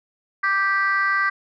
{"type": "chord", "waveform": "sine", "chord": "G major", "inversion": "second", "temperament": "just", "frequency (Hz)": [1176, 1568, 1960], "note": ["D6", "G6", "B6"], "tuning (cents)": [2, 0, -14], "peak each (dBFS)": [-21, -20, -22], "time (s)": [0.43, 1.3], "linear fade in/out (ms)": 10, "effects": ["tanh soft clip ceiling -11 dBFS"]}